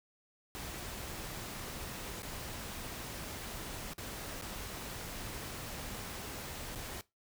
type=noise with dropouts; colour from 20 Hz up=pink; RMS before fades=-43 dBFS; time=0.55-7.01 s; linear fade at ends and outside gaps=0 ms; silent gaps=2.221-2.231 / 3.934-3.981 / 4.413-4.422 / 6.751-6.757 s; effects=noise-tail reverb RT60 0.2 s tail -19 dB re dry